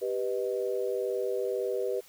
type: chord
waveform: sine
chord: G augmented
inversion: none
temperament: equal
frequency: 392 / 493.9 / 622.3 Hz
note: G4 / B4 / D#5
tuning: 0 / 0 / 0 cents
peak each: -31 / -31 / -37 dBFS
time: 0.01-2.01 s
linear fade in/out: 20 ms
effects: white hiss -56 dBFS RMS until 2.08 s